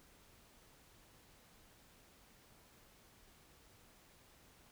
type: silence
effects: pink hiss -65 dBFS RMS until 4.71 s